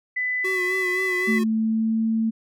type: tone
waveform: sine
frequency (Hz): 2000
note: B6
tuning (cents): +21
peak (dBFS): -22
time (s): 0.16-1.39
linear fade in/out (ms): 10
type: tone with vibrato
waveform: square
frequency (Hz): 370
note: F#4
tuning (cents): 0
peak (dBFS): -27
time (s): 0.44-1.44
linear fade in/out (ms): 10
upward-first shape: sine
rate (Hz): 3.8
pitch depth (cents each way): 42
type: tone with pitch glide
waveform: sine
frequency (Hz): 220.9 to 223.5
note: A3 to A3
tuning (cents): +7 to +27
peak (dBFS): -19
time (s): 1.27-2.31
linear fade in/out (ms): 20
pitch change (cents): +20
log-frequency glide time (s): 1.56-2.03
effects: none